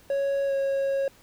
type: tone with pitch glide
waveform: triangle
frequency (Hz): 554.4 to 547.4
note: C#5 to C#5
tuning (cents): 0 to -22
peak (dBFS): -21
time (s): 0.1-1.08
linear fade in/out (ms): 2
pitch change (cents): -22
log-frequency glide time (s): 0.46-0.53
effects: pink hiss -56 dBFS RMS until 1.22 s

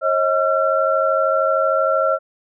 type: tone cluster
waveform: sine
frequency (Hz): 541 / 634 / 1359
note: C#5 / D#5 / F6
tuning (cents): -42 / +32 / -48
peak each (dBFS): -19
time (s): 0.01-2.19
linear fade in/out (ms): 50
effects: none

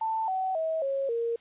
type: tone with pitch steps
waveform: sine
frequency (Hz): 888 / 755.4 / 642.6 / 546.6 / 465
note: A5 / F#5 / E5 / C#5 / A#4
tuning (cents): +16 / +36 / -44 / -24 / -4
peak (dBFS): -26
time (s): 0.01-1.36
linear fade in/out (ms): 5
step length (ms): 270
effects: white hiss -60 dBFS RMS until 1.4 s + resampled to 8000 Hz

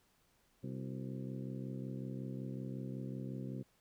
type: harmonic tone with a mistuned harmonic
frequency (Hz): 65.41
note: C2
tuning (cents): 0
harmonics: 2 / 3 / 4 / 5 / 6 / 7 / 8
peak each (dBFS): -43 / -45 / -47 / -54 / -52 / -58 / -56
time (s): 0.63-3.63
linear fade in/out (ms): 10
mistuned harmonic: 6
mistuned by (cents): -99
effects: pink hiss -73 dBFS RMS until 3.8 s

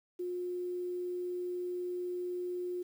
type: tone with quantisation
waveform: sine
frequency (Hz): 357.6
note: F4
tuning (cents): +41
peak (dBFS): -34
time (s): 0.19-2.83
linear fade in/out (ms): 10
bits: 10
effects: none

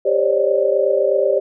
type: tone cluster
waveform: sine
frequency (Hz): 396.2 / 529 / 557 / 600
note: G4 / C5 / C#5 / D5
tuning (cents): +18 / +19 / +8 / +37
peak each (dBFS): -19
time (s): 0.05-1.4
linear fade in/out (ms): 10
effects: none

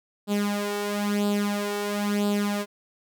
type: tone with flanger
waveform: sawtooth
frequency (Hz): 205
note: G#3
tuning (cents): -22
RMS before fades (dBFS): -26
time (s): 0.27-2.66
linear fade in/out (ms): 50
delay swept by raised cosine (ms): 0.24 to 2.24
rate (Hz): 1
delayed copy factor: +0.7
effects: none

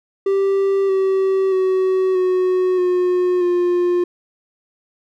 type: tone with pitch steps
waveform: triangle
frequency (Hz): 391.4 / 383.6 / 375.9 / 368.4 / 361 / 353.8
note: G4 / G4 / F#4 / F#4 / F#4 / F4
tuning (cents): -3 / -37 / +27 / -7 / -43 / +23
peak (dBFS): -12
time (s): 0.26-4.04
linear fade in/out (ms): 5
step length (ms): 630
effects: none

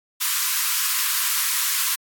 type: high-pass noise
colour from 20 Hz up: white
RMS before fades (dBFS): -22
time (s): 0.2-1.96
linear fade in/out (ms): 20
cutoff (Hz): 970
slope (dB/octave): 96
effects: AAC 64 kbps

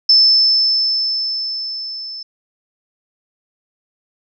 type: tone with level ramp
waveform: sine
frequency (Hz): 5270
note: E8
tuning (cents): -1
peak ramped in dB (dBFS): -6 to -27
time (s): 0.09-2.23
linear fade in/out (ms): 5
effects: none

